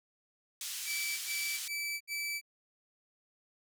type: band-pass noise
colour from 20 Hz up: white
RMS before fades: -40 dBFS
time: 0.61-1.68 s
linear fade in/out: 2 ms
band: 2600 to 9700 Hz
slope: 12 dB/octave
type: tone bursts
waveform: sawtooth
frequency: 2312 Hz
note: D7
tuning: 28 cents flat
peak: -31 dBFS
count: 4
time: 0.85-2.414 s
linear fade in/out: 50 ms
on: 340 ms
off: 68 ms
effects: none